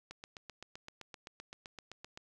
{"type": "click train", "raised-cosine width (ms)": 0.2, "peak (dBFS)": -29, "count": 17, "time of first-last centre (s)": [0.11, 2.175], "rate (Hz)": 7.75, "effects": []}